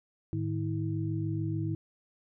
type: tone cluster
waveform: sine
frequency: 106.3 / 153.2 / 322.8 Hz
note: G#2 / D#3 / E4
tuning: +41 / -27 / -36 cents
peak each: -32 / -34 / -35 dBFS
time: 0.33-1.75 s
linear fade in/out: 0 ms
effects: none

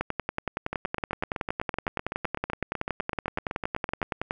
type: two click trains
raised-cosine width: 0.5 ms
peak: -15 / -12 dBFS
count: 27 / 47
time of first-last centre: 0.73-4.017 / 0.01-4.309 s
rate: 7.91 / 10.7 Hz
effects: none

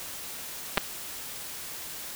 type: clicks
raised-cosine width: 0.3 ms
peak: -6 dBFS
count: 2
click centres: 0.774 / 0.779 s
effects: white hiss -39 dBFS RMS until 2.15 s

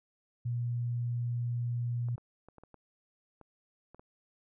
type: tone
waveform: sine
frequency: 120 Hz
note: B2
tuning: 49 cents flat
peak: -30 dBFS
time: 0.45-2.16 s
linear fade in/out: 10 ms
type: clicks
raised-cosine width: 1 ms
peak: -38 dBFS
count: 9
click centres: 2.086 / 2.18 / 2.486 / 2.583 / 2.636 / 2.743 / 3.413 / 3.946 / 3.995 s
effects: none

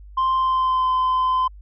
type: tone with pitch glide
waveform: sine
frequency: 1046.5 to 1026.7 Hz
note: C6 to C6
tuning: 0 to -33 cents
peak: -14 dBFS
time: 0.17-1.48 s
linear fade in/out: 10 ms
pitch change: -33 cents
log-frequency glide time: 0.35-0.89 s
effects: tanh soft clip ceiling -16 dBFS + added 50 Hz sine -39 dBFS peak until 1.61 s

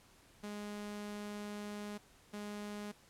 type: tone bursts at uneven times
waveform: sawtooth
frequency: 207.2 Hz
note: G#3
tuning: 4 cents flat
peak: -38 dBFS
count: 2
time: 0.43-1.98 / 2.33-2.92 s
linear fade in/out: 10 ms
effects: pink hiss -64 dBFS RMS until 3.09 s + low-pass 12000 Hz 12 dB/octave

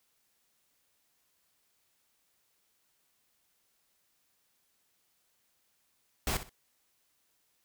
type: noise with echo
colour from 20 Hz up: pink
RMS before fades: -31 dBFS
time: 6.27-6.37 s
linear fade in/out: 2 ms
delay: 62 ms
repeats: 2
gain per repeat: -12 dB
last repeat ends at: 6.494 s
effects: white hiss -74 dBFS RMS until 7.64 s

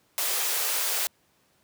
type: high-pass noise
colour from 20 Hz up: white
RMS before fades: -27 dBFS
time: 0.18-1.07 s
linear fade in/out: 0 ms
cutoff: 390 Hz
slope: 48 dB/octave
effects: pink hiss -66 dBFS RMS until 1.63 s + high-pass 100 Hz 12 dB/octave

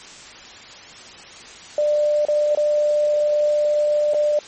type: tone with dropouts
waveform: sine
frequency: 595 Hz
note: D5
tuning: 22 cents sharp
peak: -15 dBFS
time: 1.78-4.39 s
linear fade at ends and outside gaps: 2 ms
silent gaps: 2.252-2.284 / 2.55-2.573 / 4.137-4.144 s
effects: white hiss -40 dBFS RMS until 4.47 s + MP3 32 kbps

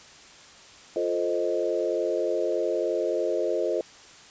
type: chord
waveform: sine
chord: F dominant seventh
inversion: none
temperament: equal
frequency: 349.2 / 440 / 523.3 / 622.3 Hz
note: F4 / A4 / C5 / Eb5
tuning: 0 / 0 / 0 / 0 cents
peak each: -29 dBFS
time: 0.96-3.81 s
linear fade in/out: 2 ms
effects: white hiss -49 dBFS RMS until 4.3 s + resampled to 16000 Hz

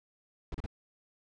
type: noise bursts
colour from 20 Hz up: brown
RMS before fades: -36 dBFS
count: 3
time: 0.52-0.662 s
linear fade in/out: 2 ms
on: 24 ms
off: 35 ms
effects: low-pass 5000 Hz 12 dB/octave

